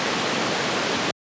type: band-pass noise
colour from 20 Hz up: pink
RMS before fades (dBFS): -24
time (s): 0-1.11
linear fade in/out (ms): 0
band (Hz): 200 to 5200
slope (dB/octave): 12
effects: high-pass 100 Hz 12 dB/octave + resampled to 16000 Hz